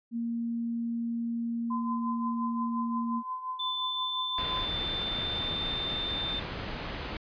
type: tone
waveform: sine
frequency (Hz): 232.9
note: A#3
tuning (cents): -1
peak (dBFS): -29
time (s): 0.11-3.23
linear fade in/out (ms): 50
type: tone with tremolo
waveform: sine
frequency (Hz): 1023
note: C6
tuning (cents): -39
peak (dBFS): -30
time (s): 1.7-4.66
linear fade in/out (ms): 10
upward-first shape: triangle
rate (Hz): 5.7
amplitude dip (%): 70
type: tone with pitch glide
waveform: sine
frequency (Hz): 3520 to 3582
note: A7 to A7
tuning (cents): 0 to +30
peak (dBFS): -31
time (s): 3.59-6.4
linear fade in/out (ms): 10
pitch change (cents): +30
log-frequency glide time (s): 3.74-5.71
type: low-pass noise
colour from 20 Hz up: pink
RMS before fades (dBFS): -37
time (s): 4.38-7.17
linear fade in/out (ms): 2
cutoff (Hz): 4100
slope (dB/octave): 24
effects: resampled to 11025 Hz